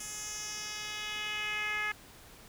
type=tone with band-pass filter sweep; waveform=10% pulse; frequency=422.3 Hz; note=G#4; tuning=29 cents sharp; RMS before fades=-37 dBFS; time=0-1.92 s; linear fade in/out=5 ms; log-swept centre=8200 to 1900 Hz; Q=2.2; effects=pink hiss -54 dBFS RMS until 2.48 s